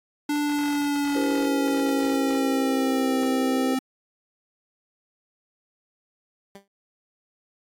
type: tone with pitch glide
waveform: square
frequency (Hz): 293.7 to 261.7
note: D4 to C4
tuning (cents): 0 to 0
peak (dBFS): -23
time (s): 0.29-3.79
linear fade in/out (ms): 5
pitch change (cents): -200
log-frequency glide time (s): 0.41-3.22
type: chord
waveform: sine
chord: C dominant seventh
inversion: first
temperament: just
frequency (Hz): 327 / 392.4 / 470.9 / 523.3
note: E4 / G4 / Bb4 / C5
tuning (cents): -14 / +2 / +18 / 0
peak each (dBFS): -31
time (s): 1.15-3.75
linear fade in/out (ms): 5
type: tone with exponential decay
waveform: 15% pulse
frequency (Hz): 198.1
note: G3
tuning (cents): +18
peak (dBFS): -32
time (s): 6.55-6.68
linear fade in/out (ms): 2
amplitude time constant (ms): 27
effects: AAC 64 kbps